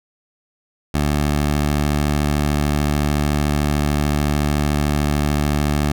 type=tone; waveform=15% pulse; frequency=73.6 Hz; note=D2; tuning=4 cents sharp; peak=-10 dBFS; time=0.94-5.92 s; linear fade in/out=5 ms; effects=none